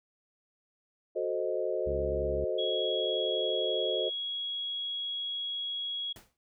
sine chord, F# diminished seventh, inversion none, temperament equal with one note detuned, 368.7 / 440 / 523.3 / 622.3 Hz, F#4 / A4 / C5 / Eb5, -6 / 0 / 0 / 0 cents, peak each -34 dBFS, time 1.15-4.1 s, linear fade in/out 20 ms
harmonic tone, 69.1 Hz, C#2, 5 cents flat, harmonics 1 / 2 / 3 / 4 / 5, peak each -36 / -42 / -46 / -48 / -50 dBFS, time 1.86-2.45 s, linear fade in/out 10 ms
sine tone, 3322 Hz, G#7, in tune, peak -32 dBFS, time 2.58-6.13 s, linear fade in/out 10 ms
pink noise with exponential decay, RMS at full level -47 dBFS, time 6.16-6.37 s, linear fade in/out 1 ms, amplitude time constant 45 ms
effects noise-tail reverb RT60 0.2 s tail -23 dB re dry

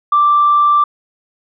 sine tone, 1174.7 Hz, D6, in tune, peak -7 dBFS, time 0.12-0.84 s, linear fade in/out 5 ms, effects tanh soft clip ceiling -3 dBFS

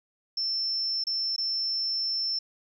sine tone with dropouts, 5350 Hz, E8, 25 cents sharp, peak -26 dBFS, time 0.37-2.39 s, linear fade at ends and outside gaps 5 ms, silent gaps 1.04-1.068 / 1.363-1.38 s, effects 11-bit

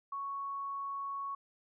sine tone, 1110 Hz, C#6, 2 cents sharp, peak -36 dBFS, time 0.12-1.35 s, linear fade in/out 5 ms, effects none

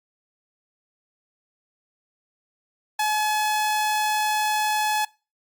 sawtooth tone, 852 Hz, G#5, 44 cents sharp, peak -17 dBFS, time 2.99-5.05 s, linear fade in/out 5 ms, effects noise-tail reverb RT60 0.3 s tail -23 dB re dry + Opus 48 kbps

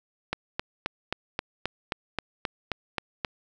click train, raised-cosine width 0.3 ms, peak -11 dBFS, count 12, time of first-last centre 0.33-3.248 s, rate 3.77 Hz, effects none

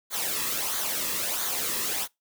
white noise with flanger, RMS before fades -29 dBFS, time 0.1-2.08 s, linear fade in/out 50 ms, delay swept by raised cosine 0.37 to 1.37 ms, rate 1.5 Hz, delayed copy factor -0.6, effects noise-tail reverb RT60 0.2 s tail -25 dB re dry

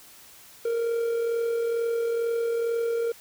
triangle tone with amplitude modulation, 464.3 Hz, A#4, 7 cents flat, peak -20 dBFS, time 0.65-3.12 s, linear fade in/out 5 ms, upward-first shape sine, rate 42.2 Hz, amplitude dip 35%, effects white hiss -50 dBFS RMS until 3.2 s

